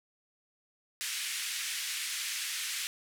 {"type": "band-pass noise", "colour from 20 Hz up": "pink", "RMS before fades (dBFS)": -36, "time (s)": [1.01, 2.87], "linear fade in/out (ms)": 0, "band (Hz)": [1900, 12000], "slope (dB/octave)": 24, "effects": []}